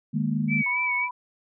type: chord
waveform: sine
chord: D# suspended fourth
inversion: none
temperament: equal with one note detuned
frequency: 153.33 / 207.7 / 233.1 Hz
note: D#3 / G#3 / A#3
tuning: -25 / 0 / 0 cents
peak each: -27 dBFS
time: 0.13-0.63 s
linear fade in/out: 20 ms
type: tone with vibrato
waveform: sine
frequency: 2268 Hz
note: C#7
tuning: 39 cents sharp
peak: -23 dBFS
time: 0.48-1.09 s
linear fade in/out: 50 ms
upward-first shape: sine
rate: 3.7 Hz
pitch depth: 49 cents each way
type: tone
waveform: sine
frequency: 987.8 Hz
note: B5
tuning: in tune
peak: -30 dBFS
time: 0.66-1.11 s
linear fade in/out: 5 ms
effects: none